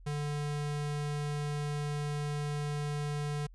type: tone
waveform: square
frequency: 146.8 Hz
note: D3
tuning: in tune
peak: -33 dBFS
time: 0.06-3.47 s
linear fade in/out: 10 ms
effects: added 42 Hz sine -50 dBFS peak until 3.54 s + resampled to 24000 Hz